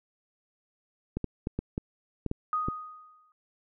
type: clicks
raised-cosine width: 3 ms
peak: -17 dBFS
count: 8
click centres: 1.17 / 1.243 / 1.471 / 1.59 / 1.779 / 2.263 / 2.314 / 2.685 s
type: tone with exponential decay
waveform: sine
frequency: 1244.5 Hz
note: D#6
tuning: in tune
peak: -24 dBFS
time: 2.53-3.32 s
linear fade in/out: 1 ms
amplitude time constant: 170 ms
effects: none

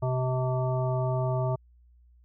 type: harmonic tone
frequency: 128.4 Hz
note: C3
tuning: 32 cents flat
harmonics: 1 / 3 / 5 / 7 / 9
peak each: -26 / -35 / -31 / -37 / -40 dBFS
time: 0.02-1.56 s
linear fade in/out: 10 ms
effects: added 60 Hz sine -55 dBFS peak until 2.24 s

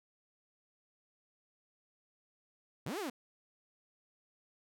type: linear two-way sweep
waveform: sawtooth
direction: up then down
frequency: 103.83 to 442.8 to 224.2 Hz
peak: -33 dBFS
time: 2.86-3.1 s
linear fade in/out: 5 ms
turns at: 2.99 s
effects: none

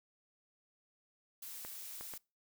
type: noise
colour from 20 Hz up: blue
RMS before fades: -47 dBFS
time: 1.42-2.18 s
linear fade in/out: 5 ms
type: clicks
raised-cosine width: 0.5 ms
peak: -32 dBFS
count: 3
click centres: 1.649 / 2.01 / 2.137 s
effects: noise-tail reverb RT60 0.3 s tail -25 dB re dry

